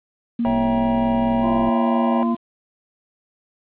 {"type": "tone", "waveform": "sine", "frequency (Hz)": 234.8, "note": "A#3", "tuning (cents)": 13, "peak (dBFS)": -18, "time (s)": [0.39, 2.35], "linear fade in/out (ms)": 5}
{"type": "chord", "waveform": "triangle", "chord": "C# diminished seventh", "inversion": "none", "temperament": "equal with one note detuned", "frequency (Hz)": [554.4, 659.3, 784, 948.6], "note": ["C#5", "E5", "G5", "Bb5"], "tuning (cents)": [0, 0, 0, 30], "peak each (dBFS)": -25, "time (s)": [0.45, 2.23], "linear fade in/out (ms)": 0}
{"type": "click train", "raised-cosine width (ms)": 3, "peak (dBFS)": -19, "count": 80, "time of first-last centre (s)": [0.47, 1.689], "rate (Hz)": 64.8}
{"type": "harmonic tone", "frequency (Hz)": 342.2, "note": "F4", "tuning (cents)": -35, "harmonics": [1, 2, 3], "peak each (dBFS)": [-27, -29, -27], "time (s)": [1.41, 2.37], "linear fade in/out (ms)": 50}
{"effects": ["resampled to 8000 Hz", "8-bit"]}